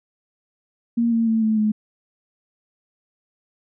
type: tone with pitch steps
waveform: sine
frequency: 233.8 / 228.6 / 223.5 / 218.5 / 213.7 Hz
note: A#3 / A#3 / A3 / A3 / G#3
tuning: +5 / -34 / +27 / -12 / +50 cents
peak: -16 dBFS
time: 0.97-1.72 s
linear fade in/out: 10 ms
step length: 150 ms
effects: none